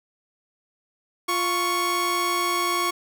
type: tone pair together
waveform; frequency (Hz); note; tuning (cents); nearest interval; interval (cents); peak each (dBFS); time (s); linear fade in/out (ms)
sawtooth; 349.2 / 1108.6; F4 / C#6; 0 / 0; octave + minor sixth; 2000; -24 / -19; 1.28-2.91; 10
effects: none